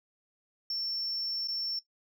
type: tone with dropouts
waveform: sine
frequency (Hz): 5420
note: E8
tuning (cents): +47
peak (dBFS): -29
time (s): 0.7-1.79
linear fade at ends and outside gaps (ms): 2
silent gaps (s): 1.474-1.484
effects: noise-tail reverb RT60 0.1 s tail -18 dB re dry + tanh soft clip ceiling -28 dBFS